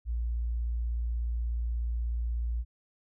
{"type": "tone", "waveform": "sine", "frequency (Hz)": 58.27, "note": "A#1", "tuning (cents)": 0, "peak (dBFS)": -28, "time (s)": [0.05, 2.65], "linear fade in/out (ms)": 50, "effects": []}